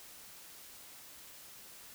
silence, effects white hiss -53 dBFS RMS until 1.94 s

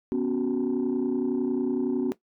sine chord, B suspended second, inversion none, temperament just, 246.9 / 277.8 / 370.4 Hz, B3 / C#4 / F#4, 0 / +4 / +2 cents, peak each -26 dBFS, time 0.12-2.12 s, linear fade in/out 0 ms, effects noise-tail reverb RT60 0.1 s tail -17 dB re dry + tanh soft clip ceiling -19 dBFS

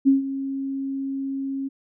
sine tone with ADSR envelope, 271.6 Hz, C#4, 35 cents flat, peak -11 dBFS, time 0.05-1.69 s, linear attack 27 ms, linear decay 140 ms, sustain -14 dB, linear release 19 ms, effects none

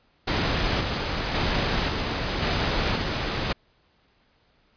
pink noise with tremolo, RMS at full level -24 dBFS, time 0.27-3.53 s, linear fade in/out 10 ms, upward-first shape square, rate 0.93 Hz, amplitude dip 30%, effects pink hiss -64 dBFS RMS until 4.76 s + resampled to 11025 Hz

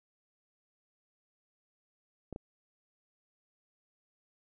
clicks, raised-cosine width 2 ms, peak -27 dBFS, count 2, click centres 2.327 / 2.361 s, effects none

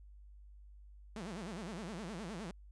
sawtooth tone with vibrato, 192.5 Hz, G3, 31 cents flat, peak -38 dBFS, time 1.16-2.51 s, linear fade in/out 2 ms, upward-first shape sine, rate 9.7 Hz, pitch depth 290 cents each way, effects added 50 Hz sine -53 dBFS peak until 2.71 s + resampled to 22050 Hz

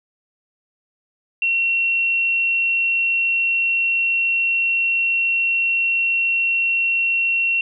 sine tone, 2727 Hz, F7, 42 cents flat, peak -16 dBFS, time 1.42-7.61 s, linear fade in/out 2 ms, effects none

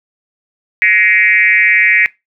sine tone with frequency modulation, 2093 Hz, C7, in tune, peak -7 dBFS, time 0.82-2.06 s, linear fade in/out 0 ms, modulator 201 Hz, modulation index 1.5, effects noise-tail reverb RT60 0.2 s tail -20 dB re dry

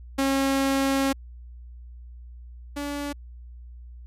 sawtooth tone pair in turn, 271.8 / 287.3 Hz, C#4 / D4, -34 / -38 cents, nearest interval minor second, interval 96 cents, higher second, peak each -17 / -25 dBFS, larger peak first, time 0.18-1.13 / 2.76-3.13 s, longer first, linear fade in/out 10 ms, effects added 60 Hz sine -40 dBFS peak until 4.06 s + resampled to 32000 Hz

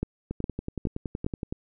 two click trains, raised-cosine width 3 ms, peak -14 / -18 dBFS, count 4 / 14, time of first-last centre 0.03-1.265 / 0.31-1.525 s, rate 2.43 / 10.7 Hz, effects none

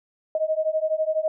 sine beating tone pair, 622.3 / 634.3 Hz, D#5 / D#5, 0 / +33 cents, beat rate 12 Hz, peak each -24 / -24 dBFS, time 0.35-1.28 s, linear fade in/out 2 ms, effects none

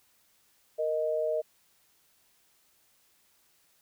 sine tone pair together, 466.2 / 622.3 Hz, A#4 / D#5, 0 / 0 cents, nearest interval perfect fourth, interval 500 cents, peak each -31 / -28 dBFS, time 0.78-1.42 s, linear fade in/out 20 ms, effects white hiss -67 dBFS RMS until 3.81 s

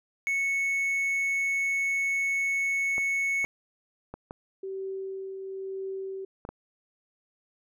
triangle tone, 2208 Hz, C#7, 7 cents flat, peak -23 dBFS, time 0.27-3.45 s, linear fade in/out 0 ms
clicks, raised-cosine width 1 ms, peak -24 dBFS, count 6, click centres 2.981 / 3.444 / 4.14 / 4.309 / 6.451 / 6.49 s
sine tone with tremolo, 384.8 Hz, G4, 32 cents flat, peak -31 dBFS, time 4.63-6.25 s, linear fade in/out 5 ms, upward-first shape triangle, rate 1 Hz, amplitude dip 40%
effects none

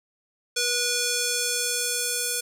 square tone with band-pass filter sweep, 485.9 Hz, B4, 28 cents flat, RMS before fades -26 dBFS, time 0.56-2.41 s, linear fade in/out 10 ms, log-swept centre 5800 to 9700 Hz, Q 1.1, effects none

